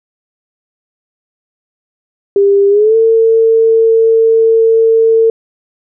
sine tone with pitch glide, 399.2 to 450.7 Hz, G4 to A4, +32 to +42 cents, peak -5 dBFS, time 2.36-5.3 s, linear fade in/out 2 ms, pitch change +210 cents, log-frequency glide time 2.69-2.96 s, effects none

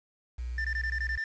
sine tone with pitch glide, 60.7 to 61.76 Hz, B1 to B1, -29 to +1 cents, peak -32 dBFS, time 0.38-1.18 s, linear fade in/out 10 ms, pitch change +30 cents, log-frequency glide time 0.53-0.59 s
triangle tone bursts, 1784 Hz, A6, 23 cents sharp, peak -28 dBFS, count 8, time 0.58-1.24 s, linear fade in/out 2 ms, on 65 ms, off 20 ms
effects resampled to 16000 Hz + 9-bit

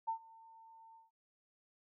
sine tone with ADSR envelope, 902 Hz, A5, 43 cents sharp, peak -32 dBFS, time 0.07-1.11 s, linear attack 18 ms, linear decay 93 ms, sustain -24 dB, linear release 160 ms, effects none

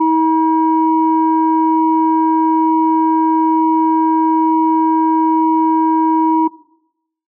sine tone pair together, 320 / 958.9 Hz, D#4 / A#5, +49 / +49 cents, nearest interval octave + perfect fifth, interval 1900 cents, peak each -12 dBFS, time 0-6.48 s, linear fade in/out 10 ms, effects noise-tail reverb RT60 0.8 s tail -19 dB re dry + tanh soft clip ceiling -2 dBFS

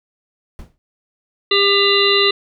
brown noise with exponential decay, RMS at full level -30 dBFS, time 0.59-0.78 s, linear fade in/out 0 ms, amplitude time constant 40 ms
harmonic tone, 399.5 Hz, G4, 33 cents sharp, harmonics 1 / 3 / 5 / 7 / 9 / 10, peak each -16 / -21 / -21 / -18 / -21 / -17 dBFS, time 1.51-2.31 s, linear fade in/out 5 ms
effects none

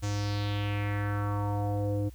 square tone with low-pass filter sweep, 102.5 Hz, G#2, 22 cents flat, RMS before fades -30 dBFS, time 0.02-2.1 s, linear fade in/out 20 ms, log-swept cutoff 7000 to 400 Hz, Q 3.1, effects added 60 Hz sine -45 dBFS peak until 2.14 s + white hiss -61 dBFS RMS until 2.14 s

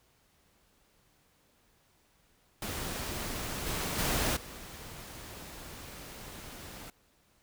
pink noise with level steps, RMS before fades -37 / -34 / -30 / -46 dBFS, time 2.62-6.9 s, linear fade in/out 2 ms, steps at 3.66 / 3.98 / 4.36 s, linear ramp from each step 10 ms, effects pink hiss -68 dBFS RMS until 7.42 s

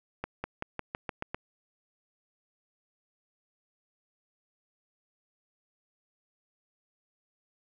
accelerating click train, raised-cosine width 0.5 ms, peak -18 dBFS, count 8, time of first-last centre 0.24-1.345 s, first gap 200 ms, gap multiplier 0.92, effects none

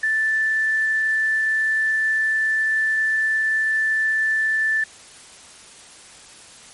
sine tone, 1761 Hz, A6, 1 cent sharp, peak -17 dBFS, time 0.03-4.84 s, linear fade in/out 5 ms, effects white hiss -44 dBFS RMS until 6.73 s + MP3 48 kbps

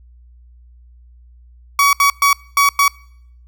30% pulse tone bursts at uneven times, 1130 Hz, C#6, 33 cents sharp, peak -7 dBFS, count 5, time 1.79-1.93 / 2-2.1 / 2.22-2.33 / 2.57-2.69 / 2.79-2.88 s, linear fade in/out 2 ms, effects noise-tail reverb RT60 0.7 s tail -25 dB re dry + added 60 Hz sine -42 dBFS peak until 3.47 s

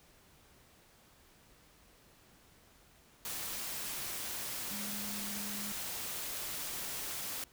sine tone in noise, 205.2 Hz, G#3, 21 cents flat, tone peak -44 dBFS, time 4.71-5.72 s, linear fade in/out 2 ms, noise white, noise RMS -40 dBFS, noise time 3.25-7.44 s, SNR -7 dB, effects pink hiss -63 dBFS RMS until 7.52 s

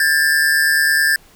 square tone pair together, 1610.8 / 1760 Hz, G6 / A6, +47 / 0 cents, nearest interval major second, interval 153 cents, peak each -16 dBFS, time 0-1.16 s, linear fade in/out 2 ms, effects pink hiss -49 dBFS RMS until 1.35 s

